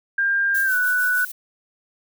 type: tone with pitch glide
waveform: sine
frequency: 1599 to 1483.3 Hz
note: G6 to F#6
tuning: +34 to +4 cents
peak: -17 dBFS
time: 0.18-1.25 s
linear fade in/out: 5 ms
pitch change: -130 cents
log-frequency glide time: 0.64-0.75 s
type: noise with tremolo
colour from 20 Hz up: violet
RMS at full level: -30 dBFS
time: 0.54-1.32 s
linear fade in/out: 10 ms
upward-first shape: sine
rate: 6.5 Hz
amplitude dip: 45%
effects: none